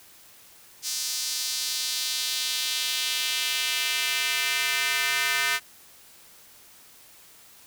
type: tone with high-pass filter sweep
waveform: square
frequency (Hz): 138.59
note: C#3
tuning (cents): 0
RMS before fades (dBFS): -27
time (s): 0.82-5.6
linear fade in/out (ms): 50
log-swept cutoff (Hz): 5400 to 1800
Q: 1.7
effects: white hiss -52 dBFS RMS until 7.66 s